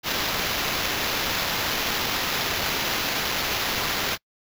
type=noise with sample-and-hold; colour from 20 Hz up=violet; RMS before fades=-26 dBFS; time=0.03-4.18 s; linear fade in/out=50 ms; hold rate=8820 Hz; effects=noise-tail reverb RT60 0.1 s tail -26 dB re dry